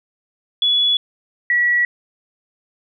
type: tone pair in turn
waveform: sine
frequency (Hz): 3404 / 1933.7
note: G#7 / B6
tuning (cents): +42 / -37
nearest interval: minor seventh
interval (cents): 979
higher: first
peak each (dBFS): -13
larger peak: neither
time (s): 0.62-0.97 / 1.5-1.85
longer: neither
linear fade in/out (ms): 2
effects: none